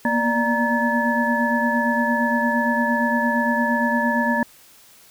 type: tone cluster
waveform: sine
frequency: 234.6 / 243.3 / 589 / 935 / 1726 Hz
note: A#3 / B3 / D5 / A#5 / A6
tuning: +11 / -26 / +5 / +5 / -34 cents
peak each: -22 / -28 / -26 / -23 / -23 dBFS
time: 0.05-4.43 s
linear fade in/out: 2 ms
effects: white hiss -50 dBFS RMS until 5.1 s